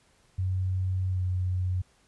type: tone with pitch glide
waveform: sine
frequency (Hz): 93.2 to 91.55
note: F#2 to F#2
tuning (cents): +13 to -18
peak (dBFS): -25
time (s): 0.38-1.82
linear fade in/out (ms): 10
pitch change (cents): -31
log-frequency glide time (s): 1.1-1.21
effects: pink hiss -64 dBFS RMS until 2.07 s + resampled to 24000 Hz